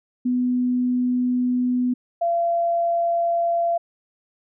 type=tone pair in turn; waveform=sine; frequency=248.8 / 682.5 Hz; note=B3 / F5; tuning=+13 / -40 cents; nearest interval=octave + perfect fourth; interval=1747 cents; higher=second; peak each=-18 dBFS; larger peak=neither; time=0.25-1.94 / 2.21-3.78 s; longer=first; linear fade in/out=10 ms; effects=none

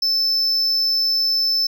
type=tone; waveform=triangle; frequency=5274 Hz; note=E8; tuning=in tune; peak=-15 dBFS; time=0.02-1.67 s; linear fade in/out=5 ms; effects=none

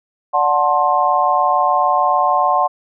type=chord; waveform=sine; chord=D dominant seventh; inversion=none; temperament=just; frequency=587.3 / 734.2 / 881 / 1057.2 Hz; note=D5 / F#5 / A5 / C6; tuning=0 / -14 / +2 / +18 cents; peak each=-21 / -16 / -19 / -16 dBFS; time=0.33-2.68 s; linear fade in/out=20 ms; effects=none

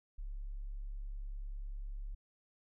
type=tone; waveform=sine; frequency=34.79 Hz; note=C#1; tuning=7 cents sharp; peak=-39 dBFS; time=0.18-2.15 s; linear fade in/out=10 ms; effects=none

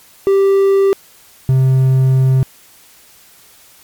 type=tone pair in turn; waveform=triangle; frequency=392 / 131.46 Hz; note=G4 / C3; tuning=0 / +9 cents; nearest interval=octave + perfect fifth; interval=1891 cents; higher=first; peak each=-6 dBFS; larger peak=neither; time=0.27-0.93 / 1.49-2.43 s; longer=second; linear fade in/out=0 ms; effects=white hiss -45 dBFS RMS until 3.83 s + MP3 96 kbps

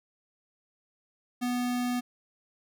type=tone; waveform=square; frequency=246.1 Hz; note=B3; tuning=6 cents flat; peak=-28 dBFS; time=1.41-2.01 s; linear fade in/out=20 ms; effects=none

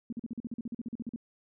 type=tone bursts; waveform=sine; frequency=233.1 Hz; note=A#3; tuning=in tune; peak=-33 dBFS; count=16; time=0.1-1.161 s; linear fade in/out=2 ms; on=26 ms; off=43 ms; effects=none

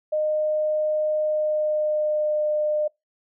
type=tone with pitch glide; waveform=sine; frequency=613 to 604.6 Hz; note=D#5 to D#5; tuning=-26 to -50 cents; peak=-20 dBFS; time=0.12-2.88 s; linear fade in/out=10 ms; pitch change=-24 cents; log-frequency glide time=1.21-2.46 s; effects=noise-tail reverb RT60 0.2 s tail -25 dB re dry

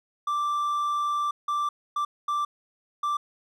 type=tone bursts at uneven times; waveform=triangle; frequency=1174.7 Hz; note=D6; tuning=in tune; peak=-22 dBFS; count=5; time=0.27-1.31 / 1.48-1.69 / 1.96-2.05 / 2.28-2.45 / 3.03-3.17 s; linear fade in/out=5 ms; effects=none

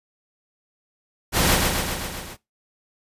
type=noise with echo; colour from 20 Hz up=pink; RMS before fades=-19 dBFS; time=1.32-1.59 s; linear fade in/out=50 ms; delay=130 ms; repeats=6; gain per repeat=-3 dB; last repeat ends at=2.37 s; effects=noise-tail reverb RT60 0.2 s tail -20 dB re dry + resampled to 32000 Hz

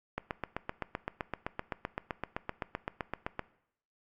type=click train; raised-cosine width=0.5 ms; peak=-18 dBFS; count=26; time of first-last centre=0.18-3.393 s; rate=7.78 Hz; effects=noise-tail reverb RT60 0.7 s tail -19 dB re dry + Opus 48 kbps

